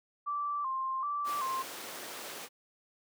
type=tone with vibrato; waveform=sine; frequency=1108.7 Hz; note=C#6; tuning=in tune; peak=-31 dBFS; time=0.26-1.63 s; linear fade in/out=20 ms; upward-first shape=square; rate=1.3 Hz; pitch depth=86 cents each way
type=noise; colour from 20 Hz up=pink; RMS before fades=-41 dBFS; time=1.24-2.49 s; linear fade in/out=50 ms
effects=high-pass 400 Hz 12 dB/octave